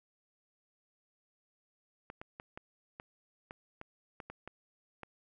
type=clicks; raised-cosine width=0.5 ms; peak=-29 dBFS; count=11; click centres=2.101 / 2.215 / 2.399 / 2.575 / 2.999 / 3.509 / 3.814 / 4.202 / 4.3 / 4.476 / 5.033 s; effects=none